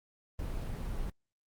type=noise; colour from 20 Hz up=brown; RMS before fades=-36 dBFS; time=0.39-1.1 s; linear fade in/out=2 ms; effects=Opus 24 kbps